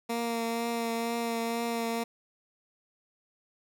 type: tone with vibrato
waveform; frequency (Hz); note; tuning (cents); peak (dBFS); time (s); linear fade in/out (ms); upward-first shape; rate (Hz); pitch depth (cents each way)
15% pulse; 231.9; A#3; -9; -23; 0.09-2.04; 10; triangle; 2.1; 20
effects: none